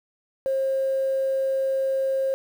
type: tone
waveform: sine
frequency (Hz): 535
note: C5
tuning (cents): +38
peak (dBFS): -20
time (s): 0.46-2.34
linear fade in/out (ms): 0
effects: tanh soft clip ceiling -16 dBFS + 8-bit